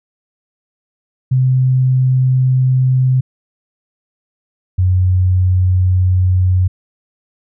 sine tone pair in turn, 129.2 / 91.83 Hz, C3 / F#2, -21 / -13 cents, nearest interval tritone, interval 592 cents, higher first, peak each -9 dBFS, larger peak neither, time 1.31-3.21 / 4.78-6.68 s, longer neither, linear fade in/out 10 ms, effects none

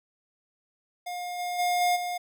square tone with level steps, 712 Hz, F5, 33 cents sharp, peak -33 / -30 / -24 / -22 / -30 dBFS, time 1.06-2.18 s, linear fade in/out 10 ms, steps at 1.38 / 1.58 / 1.8 / 1.95 s, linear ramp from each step 20 ms, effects none

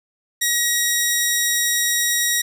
10% pulse tone, 1901 Hz, A#6, 33 cents sharp, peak -8 dBFS, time 0.41-2.42 s, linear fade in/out 10 ms, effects none

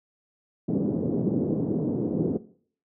pink band-pass noise, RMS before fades -26 dBFS, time 0.68-2.38 s, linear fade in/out 10 ms, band 150 to 420 Hz, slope 24 dB/octave, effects noise-tail reverb RT60 0.5 s tail -17 dB re dry

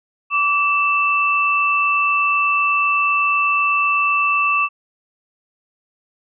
sine tone pair together, 1158.8 / 2656 Hz, D6 / E7, -24 / +12 cents, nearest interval octave + major second, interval 1436 cents, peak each -17 / -17 dBFS, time 0.3-4.69 s, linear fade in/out 50 ms, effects none

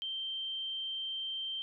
sine tone, 3136 Hz, G7, in tune, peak -35 dBFS, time 0.02-1.62 s, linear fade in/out 0 ms, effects none

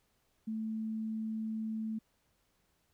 sine tone, 220 Hz, A3, in tune, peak -34 dBFS, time 0.47-1.99 s, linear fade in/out 10 ms, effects pink hiss -75 dBFS RMS until 2.93 s

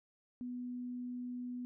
sine tone, 246.9 Hz, B3, in tune, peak -39 dBFS, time 0.41-1.65 s, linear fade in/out 0 ms, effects none

